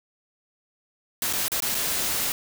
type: noise with dropouts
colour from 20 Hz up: white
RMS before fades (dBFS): -26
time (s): 1.22-2.32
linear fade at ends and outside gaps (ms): 1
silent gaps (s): 1.328-1.333 / 1.482-1.518 / 1.603-1.622 / 1.746-1.75
effects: none